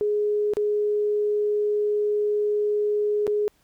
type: tone with dropouts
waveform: sine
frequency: 417.5 Hz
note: G#4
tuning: 9 cents sharp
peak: -20 dBFS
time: 0.01-3.48 s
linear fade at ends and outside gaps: 0 ms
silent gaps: 0.536-0.569 / 3.268-3.277 s
effects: pink hiss -64 dBFS RMS until 3.63 s